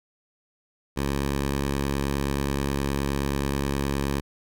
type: tone with vibrato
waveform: 10% pulse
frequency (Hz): 69.5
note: C#2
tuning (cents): +5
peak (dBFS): -16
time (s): 0.96-4.21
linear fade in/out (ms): 20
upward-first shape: triangle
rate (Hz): 16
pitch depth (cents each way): 11
effects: none